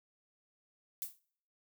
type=noise with exponential decay; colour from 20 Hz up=violet; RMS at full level=-35 dBFS; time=1.02-1.19 s; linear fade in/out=0 ms; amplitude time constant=35 ms; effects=noise-tail reverb RT60 0.6 s tail -24 dB re dry